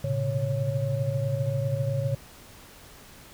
sine tone cluster, 111.2 / 126.5 / 138.9 / 551 Hz, A2 / B2 / C#3 / C#5, +19 / +42 / +4 / -11 cents, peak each -29 / -33 / -28 / -31 dBFS, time 0.04-2.15 s, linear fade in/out 5 ms, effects pink hiss -49 dBFS RMS until 3.33 s

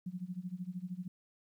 sine tone with tremolo, 181.3 Hz, F#3, 35 cents flat, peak -35 dBFS, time 0.06-1.08 s, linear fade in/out 5 ms, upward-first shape sine, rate 13 Hz, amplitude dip 90%, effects 12-bit

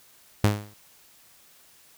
sawtooth tone with exponential decay, 103.83 Hz, G#2, in tune, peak -11 dBFS, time 0.44-0.74 s, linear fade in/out 0 ms, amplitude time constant 65 ms, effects white hiss -56 dBFS RMS until 1.97 s

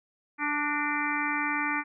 harmonic tone with a mistuned harmonic, 293.7 Hz, D4, in tune, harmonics 1 / 3 / 4 / 5 / 6 / 7 / 8, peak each -34 / -34 / -34 / -34 / -34 / -34 / -34 dBFS, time 0.38-1.84 s, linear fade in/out 50 ms, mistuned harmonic 6, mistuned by +50 cents, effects none

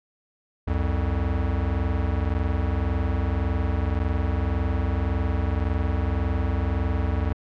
square tone pair together, 65.1 / 86.9 Hz, C2 / F2, -8 / -8 cents, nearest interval perfect fourth, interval 500 cents, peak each -26 / -25 dBFS, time 0.67-7.33 s, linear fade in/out 10 ms, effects low-pass 2000 Hz 12 dB/octave

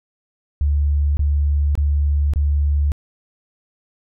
sine tone bursts, 72.5 Hz, D2, 22 cents flat, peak -14 dBFS, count 4, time 0.61-2.919 s, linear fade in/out 0 ms, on 560 ms, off 23 ms, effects none

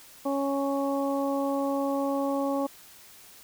harmonic tone, 277.2 Hz, C#4, in tune, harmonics 1 / 2 / 3 / 4, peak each -28 / -29 / -34 / -36 dBFS, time 0.25-2.67 s, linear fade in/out 10 ms, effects white hiss -51 dBFS RMS until 3.43 s

